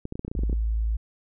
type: clicks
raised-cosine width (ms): 3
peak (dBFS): -19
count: 12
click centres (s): 0.054 / 0.124 / 0.155 / 0.194 / 0.249 / 0.28 / 0.315 / 0.352 / 0.391 / 0.435 / 0.497 / 0.529
type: tone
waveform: sine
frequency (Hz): 55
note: A1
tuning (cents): 0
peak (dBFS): -22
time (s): 0.36-0.97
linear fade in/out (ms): 10
effects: none